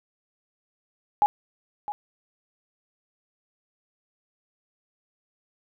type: tone with echo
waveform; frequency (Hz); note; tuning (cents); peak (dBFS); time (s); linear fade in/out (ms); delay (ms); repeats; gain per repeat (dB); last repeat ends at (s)
sine; 832; G#5; +3; -15; 1.22-1.26; 0; 660; 1; -13; 1.92
effects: none